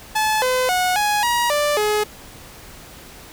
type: tone with pitch steps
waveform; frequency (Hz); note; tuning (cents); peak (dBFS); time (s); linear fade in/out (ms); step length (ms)
sawtooth; 863 / 509 / 731 / 834 / 954 / 589 / 421.9; A5 / C5 / F#5 / G#5 / A#5 / D5 / G#4; -34 / -48 / -21 / +7 / +40 / +5 / +27; -13; 0.15-2.04; 10; 270
effects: pink hiss -41 dBFS RMS until 3.32 s